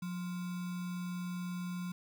sine tone with sample-and-hold, 178.9 Hz, F3, 42 cents sharp, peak -36 dBFS, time 0.02-1.92 s, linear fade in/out 5 ms, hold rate 1225 Hz, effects none

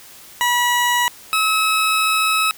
20% pulse tone pair in turn, 970 / 1289.6 Hz, B5 / E6, -31 / -38 cents, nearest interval perfect fourth, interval 493 cents, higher second, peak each -10 dBFS, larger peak neither, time 0.41-1.08 / 1.33-2.51 s, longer second, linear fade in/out 0 ms, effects white hiss -42 dBFS RMS until 2.57 s

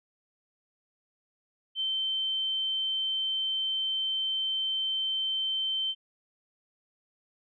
sine tone, 3100 Hz, G7, 20 cents flat, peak -27 dBFS, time 1.75-5.95 s, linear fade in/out 50 ms, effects none

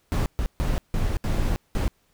brown noise bursts at uneven times, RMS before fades -23 dBFS, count 6, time 0.12-0.26 / 0.39-0.46 / 0.6-0.78 / 0.94-1.17 / 1.24-1.56 / 1.75-1.88 s, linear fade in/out 0 ms, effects pink hiss -66 dBFS RMS until 2.13 s

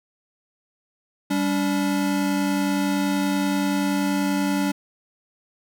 square tone pair together, 196 / 286.5 Hz, G3 / D4, 0 / -43 cents, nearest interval perfect fifth, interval 657 cents, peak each -25 / -23 dBFS, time 1.3-4.72 s, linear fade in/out 10 ms, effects none

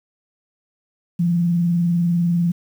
sine tone with vibrato, 172.1 Hz, F3, 25 cents flat, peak -15 dBFS, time 1.19-2.52 s, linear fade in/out 10 ms, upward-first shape sine, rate 20 Hz, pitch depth 64 cents each way, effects 8-bit

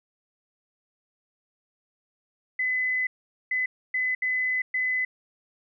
sine tone bursts at uneven times, 2016 Hz, B6, 35 cents sharp, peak -23 dBFS, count 5, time 2.59-3.07 / 3.51-3.66 / 3.94-4.15 / 4.22-4.62 / 4.74-5.05 s, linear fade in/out 5 ms, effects none

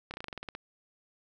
slowing click train, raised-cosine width 0.3 ms, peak -23 dBFS, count 11, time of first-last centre 0.11-0.551 s, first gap 29 ms, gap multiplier 1.09, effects none

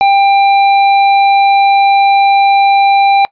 triangle tone with tanh clipping, 793 Hz, G5, 20 cents sharp, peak -7 dBFS, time 0.01-3.25 s, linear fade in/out 0 ms, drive 17 dB, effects noise-tail reverb RT60 0.1 s tail -21 dB re dry + resampled to 11025 Hz

